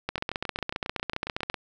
two click trains, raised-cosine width 0.3 ms, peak -12 / -16 dBFS, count 22 / 11, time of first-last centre 0.09-1.499 / 0.18-1.542 s, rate 14.9 / 7.34 Hz, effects none

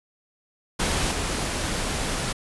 pink noise with level steps, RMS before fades -24 / -27 dBFS, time 0.79-2.33 s, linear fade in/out 10 ms, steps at 1.11 s, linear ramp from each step 5 ms, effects resampled to 24000 Hz

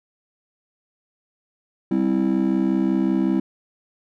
triangle chord, C major, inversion second, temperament just, 196.22 / 261.6 / 327 Hz, G3 / C4 / E4, +2 / 0 / -14 cents, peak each -19 dBFS, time 1.91-3.4 s, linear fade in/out 5 ms, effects tanh soft clip ceiling -10 dBFS

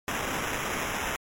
blue noise with sample-and-hold, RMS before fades -31 dBFS, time 0.08-1.16 s, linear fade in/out 0 ms, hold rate 4410 Hz, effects MP3 64 kbps

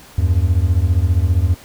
triangle beating tone pair, 80 / 95 Hz, D#2 / F#2, +49 / +46 cents, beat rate 15 Hz, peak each -13 dBFS, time 0.18-1.55 s, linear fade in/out 5 ms, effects pink hiss -42 dBFS RMS until 1.64 s

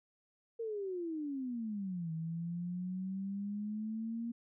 sine exponential two-way sweep, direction down then up, 466.2 to 160 to 235.6 Hz, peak -36 dBFS, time 0.59-4.32 s, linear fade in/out 10 ms, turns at 2.12 s, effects none

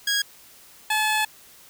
15% pulse tone pair in turn, 1645 / 860.7 Hz, G#6 / A5, -17 / -38 cents, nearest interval major seventh, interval 1121 cents, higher first, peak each -14 dBFS, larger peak neither, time 0.07-0.22 / 0.9-1.25 s, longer second, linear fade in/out 5 ms, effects white hiss -50 dBFS RMS until 1.69 s

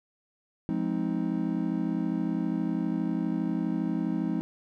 triangle chord, F minor seventh, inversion none, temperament just, 174.61 / 209.5 / 261.9 / 314.3 Hz, F3 / Ab3 / C4 / Eb4, 0 / +15 / +2 / +18 cents, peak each -30 dBFS, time 0.69-4.41 s, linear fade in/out 0 ms, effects none

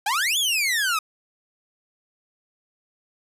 sawtooth exponential two-way sweep, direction up then down, 767 to 3520 to 1237 Hz, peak -17 dBFS, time 0.06-0.99 s, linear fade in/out 5 ms, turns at 0.38 s, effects resampled to 32000 Hz

